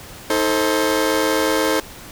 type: chord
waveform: sawtooth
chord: A diminished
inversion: second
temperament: just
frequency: 316.8 / 440 / 528 Hz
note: Eb4 / A4 / C5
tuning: +31 / 0 / +16 cents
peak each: -17 dBFS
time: 0.3-1.8 s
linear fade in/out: 2 ms
effects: pink hiss -38 dBFS RMS until 2.11 s